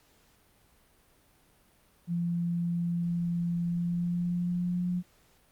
sine tone with pitch glide, 171.8 to 178.37 Hz, F3 to F3, -28 to +37 cents, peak -27 dBFS, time 2.07-5.03 s, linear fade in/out 50 ms, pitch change +65 cents, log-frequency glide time 3.64-4.92 s, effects pink hiss -64 dBFS RMS until 5.51 s + Opus 48 kbps

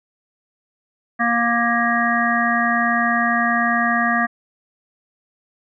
harmonic tone, 235.3 Hz, A#3, 16 cents sharp, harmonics 1 / 3 / 5 / 7 / 8, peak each -22 / -22 / -22 / -22 / -22 dBFS, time 1.19-4.27 s, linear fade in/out 20 ms, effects none

